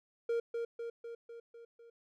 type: tone with echo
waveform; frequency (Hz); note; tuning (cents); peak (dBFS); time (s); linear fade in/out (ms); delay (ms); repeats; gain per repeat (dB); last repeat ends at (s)
triangle; 466.2; A#4; 0; -28; 0.29-0.4; 5; 250; 6; -4; 1.9
effects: none